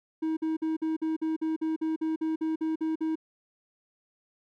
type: tone bursts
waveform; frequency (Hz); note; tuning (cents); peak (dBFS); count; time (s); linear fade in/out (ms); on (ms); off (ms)
triangle; 318.1; D#4; +38; -24; 15; 0.22-3.156; 10; 150; 49
effects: none